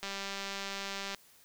click train, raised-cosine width 0.2 ms, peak -21 dBFS, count 221, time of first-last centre 0.03-1.147 s, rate 197 Hz, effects white hiss -61 dBFS RMS until 1.44 s

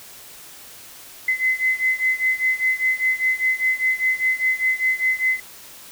sine beating tone pair, 2039 / 2044 Hz, C7 / C7, -45 / -41 cents, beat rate 5 Hz, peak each -20 / -22 dBFS, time 1.28-5.4 s, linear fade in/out 5 ms, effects white hiss -42 dBFS RMS until 5.91 s

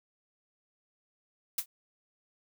blue noise with exponential decay, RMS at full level -24 dBFS, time 1.58-1.66 s, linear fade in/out 5 ms, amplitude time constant 17 ms, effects none

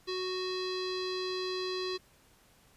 square tone with low-pass filter, 370 Hz, F#4, in tune, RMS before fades -35 dBFS, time 0.07-1.98 s, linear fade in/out 20 ms, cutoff 4400 Hz, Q 8.1, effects pink hiss -63 dBFS RMS until 2.76 s + resampled to 32000 Hz

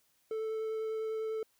triangle tone with vibrato, 440 Hz, A4, in tune, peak -31 dBFS, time 0.31-1.43 s, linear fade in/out 2 ms, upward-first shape sine, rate 10 Hz, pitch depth 8 cents each way, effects white hiss -72 dBFS RMS until 1.59 s

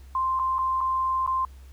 sine tone with dropouts, 1046.5 Hz, C6, in tune, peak -22 dBFS, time 0.15-1.45 s, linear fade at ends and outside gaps 2 ms, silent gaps 0.392-0.396 / 0.584-0.589 / 0.807-0.811 / 1.264-1.275 s, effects added 66 Hz sine -43 dBFS peak until 1.72 s + pink hiss -59 dBFS RMS until 1.72 s

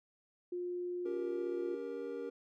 sine tone, 355.3 Hz, F4, 30 cents sharp, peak -36 dBFS, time 0.52-1.75 s, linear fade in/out 5 ms
triangle chord, G diminished, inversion second, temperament just, 282.2 / 392 / 470.4 Hz, Db4 / G4 / Bb4, +31 / 0 / +16 cents, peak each -44 / -42 / -39 dBFS, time 1.05-2.3 s, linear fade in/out 10 ms
effects none

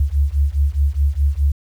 sine beating tone pair, 68.7 / 73.5 Hz, C#2 / D2, -15 / +2 cents, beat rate 4.8 Hz, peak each -17 dBFS, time 0-1.52 s, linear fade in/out 5 ms, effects 8-bit

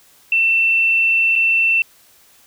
sine tone with dropouts, 2685 Hz, E7, 31 cents sharp, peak -12 dBFS, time 0.32-1.82 s, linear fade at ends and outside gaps 2 ms, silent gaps 1.355-1.36 s, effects white hiss -51 dBFS RMS until 2.46 s

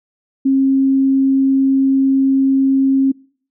sine tone, 269.1 Hz, C4, 49 cents sharp, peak -10 dBFS, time 0.45-3.12 s, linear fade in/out 10 ms, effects noise-tail reverb RT60 0.5 s tail -25 dB re dry

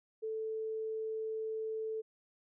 sine tone, 440 Hz, A4, in tune, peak -35 dBFS, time 0.22-2.02 s, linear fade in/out 20 ms, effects none

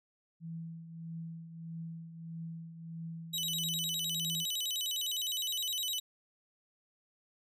sine tone with tremolo, 164.81 Hz, E3, in tune, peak -38 dBFS, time 0.4-4.46 s, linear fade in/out 50 ms, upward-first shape triangle, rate 1.6 Hz, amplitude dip 65%
sawtooth tone with vibrato, 3386 Hz, G#7, 33 cents sharp, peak -30 dBFS, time 3.33-6 s, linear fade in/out 10 ms, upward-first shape square, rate 9.8 Hz, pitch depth 210 cents each way
effects none

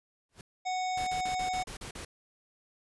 pink noise with exponential growth, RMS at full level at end -44 dBFS, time 0.29-0.41 s, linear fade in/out 2 ms, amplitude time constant 24 ms
harmonic tone, 740 Hz, F#5, in tune, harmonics 1 / 3 / 5 / 7 / 9 / 10, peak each -30 / -40 / -44 / -47 / -49 / -50 dBFS, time 0.65-1.64 s, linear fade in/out 20 ms
pink noise bursts, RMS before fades -42 dBFS, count 8, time 0.97-2.05 s, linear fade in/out 5 ms, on 100 ms, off 40 ms
effects resampled to 24000 Hz

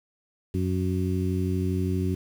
harmonic tone, 92.5 Hz, F#2, in tune, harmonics 1 / 2 / 3 / 4, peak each -26 / -29 / -31 / -32 dBFS, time 0.54-2.15 s, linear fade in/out 5 ms, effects 8-bit

